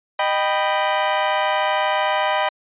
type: chord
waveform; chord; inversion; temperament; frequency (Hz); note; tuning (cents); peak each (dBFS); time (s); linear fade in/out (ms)
sawtooth; Eb augmented; none; equal with one note detuned; 616.5 / 784 / 987.8; Eb5 / G5 / B5; -16 / 0 / 0; -18; 0.19-2.49; 5
effects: resampled to 8000 Hz